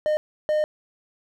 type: tone bursts at uneven times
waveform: triangle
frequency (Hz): 610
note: D#5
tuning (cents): -34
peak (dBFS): -17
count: 2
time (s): 0.06-0.17 / 0.49-0.64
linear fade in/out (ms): 0
effects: none